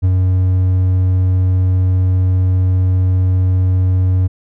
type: tone with ADSR envelope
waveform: triangle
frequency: 92.5 Hz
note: F#2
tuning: in tune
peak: -6 dBFS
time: 0.02-4.28 s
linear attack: 27 ms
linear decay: 43 ms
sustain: -2 dB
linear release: 18 ms
effects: none